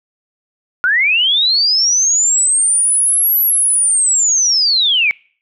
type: linear two-way sweep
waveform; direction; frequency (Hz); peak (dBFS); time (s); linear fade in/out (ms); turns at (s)
sine; up then down; 1396.9 to 11880 to 2195; -10; 0.84-5.11; 0; 3.39
effects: noise-tail reverb RT60 0.5 s tail -26 dB re dry